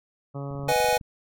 harmonic tone, 140 Hz, C#3, 18 cents sharp, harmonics 1 / 2 / 3 / 4 / 5 / 6 / 7 / 8 / 9, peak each -32 / -39 / -41 / -40 / -45 / -48 / -51 / -47 / -49 dBFS, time 0.34-0.73 s, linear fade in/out 20 ms
click train, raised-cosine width 5 ms, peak -31 dBFS, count 13, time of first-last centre 0.51-1.012 s, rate 23.9 Hz
square chord, G# minor seventh, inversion first, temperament equal, 493.9 / 622.3 / 740 / 830.6 Hz, B4 / D#5 / F#5 / G#5, 0 / 0 / 0 / 0 cents, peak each -25 / -28 / -30 / -25 dBFS, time 0.68-0.98 s, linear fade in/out 10 ms
effects none

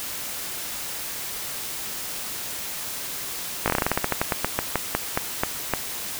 slowing click train, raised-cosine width 0.5 ms, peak -5 dBFS, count 21, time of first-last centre 3.66-5.737 s, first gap 18 ms, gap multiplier 1.16, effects white hiss -32 dBFS RMS until 6.19 s

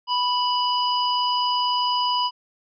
harmonic tone, 987.8 Hz, B5, in tune, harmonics 1 / 3 / 5, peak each -21 / -26 / -28 dBFS, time 0.07-2.31 s, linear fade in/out 50 ms, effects none

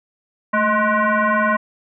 sine tone with frequency modulation, 219.7 Hz, A3, 2 cents flat, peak -14 dBFS, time 0.53-1.57 s, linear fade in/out 10 ms, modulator 423 Hz, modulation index 3.7, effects none

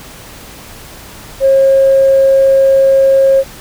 sine tone, 540 Hz, C#5, 45 cents flat, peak -4 dBFS, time 1.4-3.44 s, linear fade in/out 50 ms, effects tanh soft clip ceiling 0 dBFS + pink hiss -33 dBFS RMS until 3.6 s

